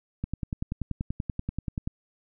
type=click train; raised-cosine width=5 ms; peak=-17 dBFS; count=18; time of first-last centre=0.24-1.875 s; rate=10.4 Hz; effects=none